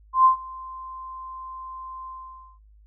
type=tone with ADSR envelope; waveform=sine; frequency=1042 Hz; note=C6; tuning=7 cents flat; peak=-11 dBFS; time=0.13-2.59 s; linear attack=120 ms; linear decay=110 ms; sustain=-24 dB; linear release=520 ms; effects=noise-tail reverb RT60 0.3 s tail -23 dB re dry + added 52 Hz sine -50 dBFS peak until 2.86 s